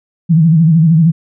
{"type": "tone with vibrato", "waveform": "sine", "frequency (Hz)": 162.3, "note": "E3", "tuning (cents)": -27, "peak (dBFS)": -5, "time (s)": [0.29, 1.12], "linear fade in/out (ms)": 20, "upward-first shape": "sine", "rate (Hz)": 13, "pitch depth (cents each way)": 100, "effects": []}